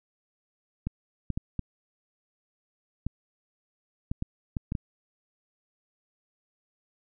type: clicks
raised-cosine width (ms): 5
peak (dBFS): -17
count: 10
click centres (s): 0.87 / 1.303 / 1.375 / 1.593 / 3.066 / 4.115 / 4.224 / 4.568 / 4.721 / 4.752
effects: none